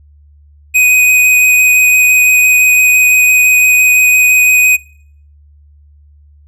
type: tone with vibrato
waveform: square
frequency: 2500 Hz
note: D#7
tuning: 8 cents sharp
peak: -6 dBFS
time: 0.74-4.77 s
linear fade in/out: 20 ms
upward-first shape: sine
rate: 5.9 Hz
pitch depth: 9 cents each way
effects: noise-tail reverb RT60 0.6 s tail -25 dB re dry + added 73 Hz sine -40 dBFS peak until 6.47 s